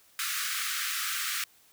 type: high-pass noise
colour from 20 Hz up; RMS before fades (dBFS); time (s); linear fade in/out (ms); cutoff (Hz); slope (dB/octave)
pink; -32; 0.19-1.44; 2; 1200; 96
effects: white hiss -61 dBFS RMS until 1.72 s